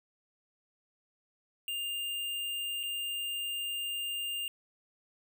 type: tone with dropouts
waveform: square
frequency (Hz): 2804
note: F7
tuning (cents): +6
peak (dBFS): -34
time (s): 1.68-4.48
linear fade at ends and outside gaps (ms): 1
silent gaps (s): 2.831-2.835
effects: none